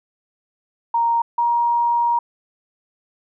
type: tone pair in turn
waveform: sine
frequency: 932.3 / 945.3 Hz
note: A#5 / A#5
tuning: 0 / +24 cents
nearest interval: unison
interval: 24 cents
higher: second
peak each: -15 dBFS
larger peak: neither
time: 0.94-1.22 / 1.38-2.19 s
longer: second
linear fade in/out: 5 ms
effects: none